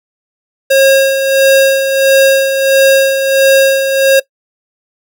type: tone with tremolo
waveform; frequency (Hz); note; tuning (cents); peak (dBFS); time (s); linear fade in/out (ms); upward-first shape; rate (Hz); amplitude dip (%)
square; 541; C#5; -42; -4; 0.7-4.2; 10; sine; 1.5; 55
effects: noise-tail reverb RT60 0.1 s tail -20 dB re dry